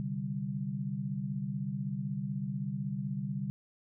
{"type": "chord", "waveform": "sine", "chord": "C suspended second", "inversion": "none", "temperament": "equal", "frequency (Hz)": [130.81, 146.83, 196], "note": ["C3", "D3", "G3"], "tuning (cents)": [0, 0, 0], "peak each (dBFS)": [-38, -37, -36], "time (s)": [0, 3.5], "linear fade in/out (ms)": 0, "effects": []}